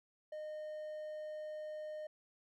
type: tone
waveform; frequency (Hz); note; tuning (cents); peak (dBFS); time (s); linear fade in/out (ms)
triangle; 613; D#5; -26; -40; 0.32-2.07; 5
effects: none